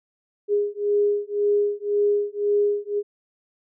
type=beating tone pair; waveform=sine; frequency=410.2 / 412.1 Hz; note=G#4 / G#4; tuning=-21 / -13 cents; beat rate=1.9 Hz; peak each=-22 dBFS; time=0.48-3.03 s; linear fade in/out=50 ms; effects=none